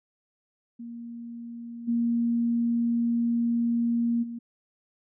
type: tone with level steps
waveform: sine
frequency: 234.7 Hz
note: A#3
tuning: 12 cents sharp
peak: -36 / -22 / -33 dBFS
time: 0.79-4.39 s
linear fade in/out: 10 ms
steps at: 1.87 / 4.22 s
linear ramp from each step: 20 ms
effects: none